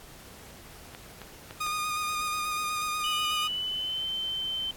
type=clicks; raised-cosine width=0.3 ms; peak=-26 dBFS; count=4; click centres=0.949 / 1.217 / 1.509 / 1.666 s
type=tone with vibrato; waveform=sawtooth; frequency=1228 Hz; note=D#6; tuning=23 cents flat; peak=-25 dBFS; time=1.6-3.48 s; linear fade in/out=10 ms; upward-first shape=square; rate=8.2 Hz; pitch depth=14 cents each way
type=tone with pitch glide; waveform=sine; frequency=2961 to 3089 Hz; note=F#7 to G7; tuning=+1 to -26 cents; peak=-29 dBFS; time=3.04-4.71 s; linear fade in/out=2 ms; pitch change=+73 cents; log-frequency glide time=3.46-4.06 s
effects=pink hiss -49 dBFS RMS until 4.76 s + AAC 64 kbps